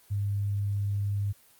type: tone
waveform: sine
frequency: 101 Hz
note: G#2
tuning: 48 cents flat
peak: -26 dBFS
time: 0.1-1.33 s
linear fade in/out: 20 ms
effects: white hiss -59 dBFS RMS until 1.59 s + Opus 24 kbps